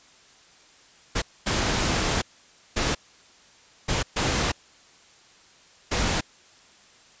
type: noise bursts at uneven times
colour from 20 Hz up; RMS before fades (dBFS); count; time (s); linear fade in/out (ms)
pink; -24; 6; 1.15-1.22 / 1.46-2.22 / 2.76-2.95 / 3.88-4.03 / 4.16-4.52 / 5.91-6.21; 10
effects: white hiss -54 dBFS RMS until 7.2 s + resampled to 16000 Hz